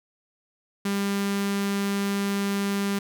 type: tone with notch filter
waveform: sawtooth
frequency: 199.5 Hz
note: G3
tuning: 31 cents sharp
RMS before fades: -26 dBFS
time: 0.85-2.99 s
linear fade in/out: 5 ms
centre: 660 Hz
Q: 1.5
effects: none